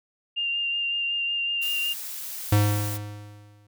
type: tone with vibrato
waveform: sine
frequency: 2794 Hz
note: F7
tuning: in tune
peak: -24 dBFS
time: 0.36-1.94 s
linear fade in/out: 20 ms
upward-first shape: sine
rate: 5.4 Hz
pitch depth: 15 cents each way
type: noise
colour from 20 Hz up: blue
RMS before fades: -35 dBFS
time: 1.61-2.98 s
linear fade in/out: 20 ms
type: tone with exponential decay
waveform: square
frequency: 103.83 Hz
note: G#2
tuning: in tune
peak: -16 dBFS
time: 2.52-3.67 s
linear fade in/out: 5 ms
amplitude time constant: 250 ms
effects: none